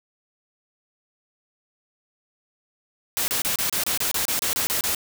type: noise bursts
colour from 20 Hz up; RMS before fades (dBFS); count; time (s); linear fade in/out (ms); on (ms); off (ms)
white; -24; 13; 3.17-4.948; 0; 110; 29
effects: none